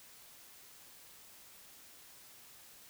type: silence
effects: white hiss -57 dBFS RMS until 2.89 s